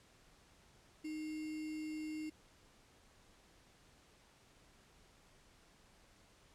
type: tone with sample-and-hold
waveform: sine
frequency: 309.4 Hz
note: D#4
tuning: 10 cents flat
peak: -40 dBFS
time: 1.04-2.3 s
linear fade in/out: 10 ms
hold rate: 2450 Hz
effects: pink hiss -66 dBFS RMS until 6.54 s + low-pass 9000 Hz 12 dB/octave